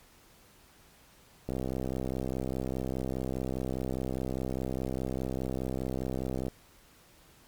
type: click train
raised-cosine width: 2 ms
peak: -20 dBFS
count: 325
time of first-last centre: 1.49-6.482 s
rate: 64.9 Hz
effects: pink hiss -59 dBFS RMS until 7.47 s + MP3 96 kbps